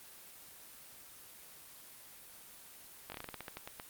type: slowing click train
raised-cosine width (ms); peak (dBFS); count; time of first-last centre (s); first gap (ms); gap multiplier
0.3; -26; 13; 3.1-3.799; 20; 1.18
effects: white hiss -54 dBFS RMS until 3.89 s + Opus 24 kbps